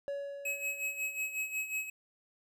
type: tone with exponential decay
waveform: triangle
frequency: 563 Hz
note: C#5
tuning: 27 cents sharp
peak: -31 dBFS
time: 0.08-1.56 s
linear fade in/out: 0 ms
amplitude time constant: 320 ms
type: tone with tremolo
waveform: square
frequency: 2560 Hz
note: D#7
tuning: 49 cents sharp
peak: -32 dBFS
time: 0.45-1.9 s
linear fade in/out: 5 ms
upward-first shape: sine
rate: 5.5 Hz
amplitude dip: 70%
effects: none